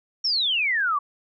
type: exponential sweep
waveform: sine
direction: down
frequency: 5620 to 1108.7 Hz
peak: -20 dBFS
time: 0.24-0.99 s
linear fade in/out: 10 ms
effects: none